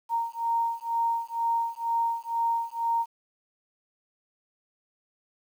sine beating tone pair, 925 / 927.1 Hz, A#5 / A#5, -14 / -10 cents, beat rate 2.1 Hz, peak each -28 dBFS, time 0.09-3.06 s, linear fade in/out 50 ms, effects 9-bit

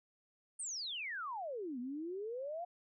sine exponential two-way sweep, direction down then up, 9160 to 237.1 to 721 Hz, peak -39 dBFS, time 0.59-2.65 s, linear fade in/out 10 ms, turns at 1.79 s, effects none

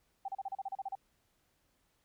sine tone bursts, 780 Hz, G5, 9 cents flat, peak -35 dBFS, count 11, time 0.25-0.953 s, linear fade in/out 5 ms, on 33 ms, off 34 ms, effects pink hiss -75 dBFS RMS until 2.04 s

